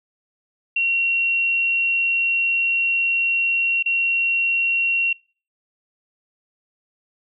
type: tone with dropouts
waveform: sine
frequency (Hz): 2739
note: F7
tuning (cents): -34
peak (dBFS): -17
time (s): 0.76-5.13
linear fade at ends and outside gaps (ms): 5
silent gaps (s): 3.827-3.859
effects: noise-tail reverb RT60 0.4 s tail -25 dB re dry